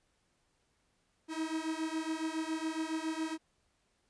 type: beating tone pair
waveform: 45% pulse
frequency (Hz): 315.5 / 322.7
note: D#4 / E4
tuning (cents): +24 / -37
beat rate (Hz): 7.2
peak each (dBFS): -37 / -37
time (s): 1.28-3.38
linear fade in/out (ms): 50
effects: pink hiss -75 dBFS RMS until 4.09 s + resampled to 22050 Hz